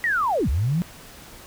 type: linear two-way sweep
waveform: sine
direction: down then up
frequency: 1962 to 58.3 to 181.6 Hz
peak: -19 dBFS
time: 0.04-0.82 s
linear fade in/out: 0 ms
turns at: 0.49 s
effects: pink hiss -44 dBFS RMS until 1.46 s